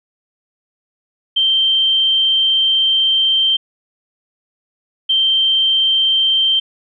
sine tone pair in turn, 3136 / 3136 Hz, G7 / G7, 0 / 0 cents, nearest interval unison, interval 0 cents, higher neither, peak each -11 dBFS, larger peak neither, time 1.36-3.57 / 5.09-6.6 s, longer first, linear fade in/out 10 ms, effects none

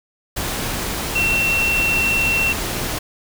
sine tone in noise, 2714 Hz, E7, 50 cents sharp, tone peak -16 dBFS, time 1.15-2.53 s, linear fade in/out 10 ms, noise pink, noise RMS -24 dBFS, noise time 0.36-2.99 s, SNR +5 dB, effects none

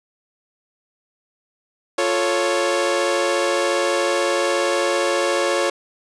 sawtooth chord, F augmented, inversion none, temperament equal, 349.2 / 440 / 554.4 Hz, F4 / A4 / C#5, 0 / 0 / 0 cents, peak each -19 / -21 / -16 dBFS, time 1.98-5.7 s, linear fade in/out 5 ms, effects resampled to 22050 Hz

